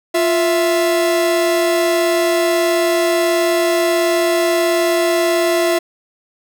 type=tone pair together; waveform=45% pulse; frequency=349.2 / 659.9 Hz; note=F4 / E5; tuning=0 / +2 cents; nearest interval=major seventh; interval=1102 cents; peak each=-16 dBFS; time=0.14-5.79 s; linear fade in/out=10 ms; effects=none